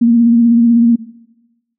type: tone with vibrato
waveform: sine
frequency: 234.1 Hz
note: A#3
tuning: 8 cents sharp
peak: -6 dBFS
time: 0.01-0.96 s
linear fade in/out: 10 ms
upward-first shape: sine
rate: 16 Hz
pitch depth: 33 cents each way
effects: noise-tail reverb RT60 1.0 s tail -18 dB re dry